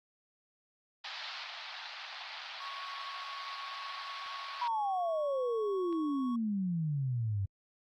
white band-pass noise, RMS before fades -43 dBFS, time 1.04-4.68 s, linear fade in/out 5 ms, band 680 to 4700 Hz, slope 48 dB/octave
triangle tone, 1108.7 Hz, C#6, in tune, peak -40 dBFS, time 2.6-6.36 s, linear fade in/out 5 ms
clicks, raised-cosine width 0.3 ms, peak -38 dBFS, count 2, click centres 4.262 / 5.927 s
sine exponential sweep, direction down, 987.8 to 94.7 Hz, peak -30 dBFS, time 4.61-7.46 s, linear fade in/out 10 ms
effects Opus 48 kbps

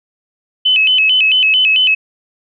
sine tone with vibrato, 2794 Hz, F7, in tune, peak -8 dBFS, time 0.65-1.95 s, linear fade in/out 10 ms, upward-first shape square, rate 4.5 Hz, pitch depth 140 cents each way, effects none

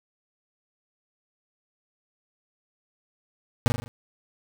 35% pulse tone with echo, 119.2 Hz, A#2, 39 cents sharp, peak -13 dBFS, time 3.66-3.68 s, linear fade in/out 0 ms, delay 40 ms, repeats 5, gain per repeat -5 dB, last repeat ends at 3.88 s, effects none

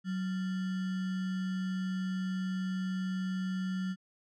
sine tone with sample-and-hold, 186.6 Hz, F#3, 15 cents sharp, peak -31 dBFS, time 0.04-3.96 s, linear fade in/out 50 ms, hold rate 1575 Hz, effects low-pass 5000 Hz 12 dB/octave

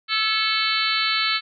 harmonic tone with a mistuned harmonic, 440 Hz, A4, in tune, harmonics 3 / 4 / 5 / 6 / 7 / 8 / 9 / 10, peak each -26 / -30 / -26 / -30 / -28 / -32 / -26 / -27 dBFS, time 0.08-1.41 s, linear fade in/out 50 ms, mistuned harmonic 4, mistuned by -49 cents, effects none

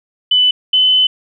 sine tone pair in turn, 2999 / 3027 Hz, F#7 / F#7, +23 / +39 cents, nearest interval unison, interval 16 cents, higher second, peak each -8 dBFS, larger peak neither, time 0.31-0.51 / 0.73-1.07 s, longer second, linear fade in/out 5 ms, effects none

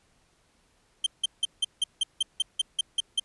45% pulse tone bursts, 3136 Hz, G7, in tune, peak -21 dBFS, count 12, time 1.04-3.198 s, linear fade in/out 5 ms, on 24 ms, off 170 ms, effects pink hiss -66 dBFS RMS until 3.24 s + resampled to 24000 Hz

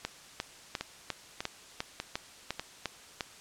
two click trains, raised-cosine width 0.2 ms, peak -17 / -15 dBFS, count 4 / 10, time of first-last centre 0.81-2.596 / 0.05-3.208 s, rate 1.68 / 2.85 Hz, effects white hiss -52 dBFS RMS until 3.4 s + low-pass 8000 Hz 12 dB/octave

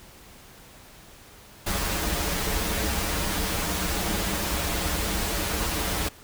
pink noise with comb filter, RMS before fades -27 dBFS, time 1.66-6.09 s, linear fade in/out 10 ms, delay 7.9 ms, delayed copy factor -0.75, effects pink hiss -49 dBFS RMS until 6.23 s

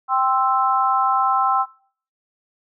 sine chord, C major, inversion second, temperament equal, 784 / 1046.5 / 1318.5 Hz, G5 / C6 / E6, 0 / 0 / 0 cents, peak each -20 dBFS, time 0.08-1.66 s, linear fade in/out 50 ms, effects noise-tail reverb RT60 0.5 s tail -22 dB re dry

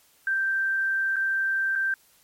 sine tone with dropouts, 1568 Hz, G6, in tune, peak -22 dBFS, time 0.27-1.94 s, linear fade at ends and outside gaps 2 ms, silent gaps 1.16-1.165 / 1.754-1.758 s, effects white hiss -60 dBFS RMS until 2.23 s + MP3 64 kbps

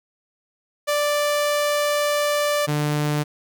sawtooth tone pair in turn, 587.3 / 148.7 Hz, D5 / D3, 0 / +22 cents, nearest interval 2 octaves, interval 2378 cents, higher first, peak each -15 / -16 dBFS, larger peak first, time 0.87-2.67 / 2.67-3.24 s, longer first, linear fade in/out 20 ms, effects none

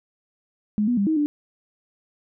sine tone with pitch steps, 209.8 / 243.4 / 200.2 / 315.9 / 294.5 Hz, G#3 / B3 / G3 / D#4 / D4, +18 / -25 / +37 / +26 / +5 cents, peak -18 dBFS, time 0.78-1.26 s, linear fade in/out 0 ms, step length 96 ms, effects none

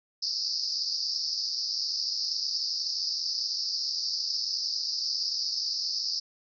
white band-pass noise, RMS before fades -31 dBFS, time 0.22-6.2 s, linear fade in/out 10 ms, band 4600 to 5300 Hz, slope 96 dB/octave, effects none

